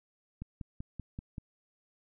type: click train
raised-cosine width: 5 ms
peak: -27 dBFS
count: 6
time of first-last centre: 0.42-1.382 s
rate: 5.2 Hz
effects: none